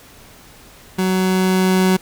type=tone with level ramp; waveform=30% pulse; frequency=186.6 Hz; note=F#3; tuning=15 cents sharp; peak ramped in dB=-13 to -9 dBFS; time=0.98-1.97 s; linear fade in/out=10 ms; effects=pink hiss -44 dBFS RMS until 2.01 s